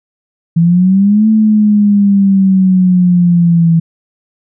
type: exponential two-way sweep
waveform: sine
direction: up then down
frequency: 164.2 to 219.7 to 164.2 Hz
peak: -5 dBFS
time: 0.56-3.8 s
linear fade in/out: 10 ms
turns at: 1.28 s
effects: none